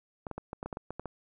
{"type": "clicks", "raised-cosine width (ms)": 1, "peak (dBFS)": -23, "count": 11, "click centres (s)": [0.268, 0.313, 0.38, 0.531, 0.629, 0.66, 0.728, 0.771, 0.906, 0.996, 1.057], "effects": []}